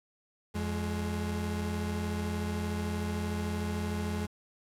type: tone pair together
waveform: 35% pulse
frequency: 86.5 / 209.6 Hz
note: F2 / G#3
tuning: -16 / +16 cents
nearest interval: octave + minor third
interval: 1532 cents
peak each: -32 / -33 dBFS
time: 0.54-4.27 s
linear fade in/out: 20 ms
effects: resampled to 32000 Hz + 9-bit